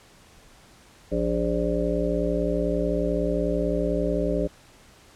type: harmonic tone with a mistuned harmonic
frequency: 58 Hz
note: A#1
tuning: 8 cents flat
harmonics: 1 / 3 / 5 / 7 / 9 / 10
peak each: -29 / -29 / -29 / -29 / -29 / -29 dBFS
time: 1.11-4.48 s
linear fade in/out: 20 ms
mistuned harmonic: 10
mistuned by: +39 cents
effects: pink hiss -53 dBFS RMS until 5.15 s + low-pass 10000 Hz 12 dB/octave